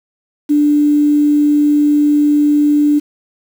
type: tone with quantisation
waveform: sine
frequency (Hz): 294.5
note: D4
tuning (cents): +5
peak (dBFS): -8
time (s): 0.49-3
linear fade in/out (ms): 20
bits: 6
effects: none